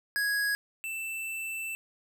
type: tone pair in turn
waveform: square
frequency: 1661.2 / 2661 Hz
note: G#6 / E7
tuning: 0 / +16 cents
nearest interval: minor sixth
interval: 816 cents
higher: second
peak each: -27 / -34 dBFS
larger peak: first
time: 0.16-0.55 / 0.84-1.75 s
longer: second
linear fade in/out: 0 ms
effects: none